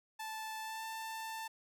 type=tone with pitch glide; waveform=sawtooth; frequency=877 to 889.2 Hz; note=A5 to A5; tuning=-6 to +18 cents; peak=-37 dBFS; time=0.19-1.48 s; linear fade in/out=10 ms; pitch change=+24 cents; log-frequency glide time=0.61-0.84 s; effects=none